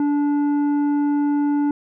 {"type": "tone with tanh clipping", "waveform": "triangle", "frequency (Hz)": 290, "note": "D4", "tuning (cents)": -22, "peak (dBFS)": -18, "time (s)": [0, 1.71], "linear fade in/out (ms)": 2, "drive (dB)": 12, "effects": []}